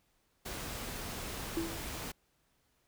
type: noise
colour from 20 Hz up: pink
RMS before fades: -41 dBFS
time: 0.45-2.12 s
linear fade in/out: 10 ms
type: tone with exponential decay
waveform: sine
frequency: 330.4 Hz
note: E4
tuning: 4 cents sharp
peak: -29 dBFS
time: 1.57-1.93 s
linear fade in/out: 0 ms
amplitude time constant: 78 ms
effects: pink hiss -74 dBFS RMS until 2.87 s